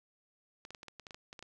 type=clicks; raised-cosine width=0.2 ms; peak=-30 dBFS; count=12; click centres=0.651 / 0.706 / 0.748 / 0.831 / 0.883 / 0.997 / 1.068 / 1.108 / 1.145 / 1.329 / 1.392 / 1.426 s; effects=none